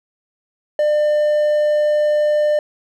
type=tone; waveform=triangle; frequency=599 Hz; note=D5; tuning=34 cents sharp; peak=-11 dBFS; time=0.79-2.59 s; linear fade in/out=2 ms; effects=none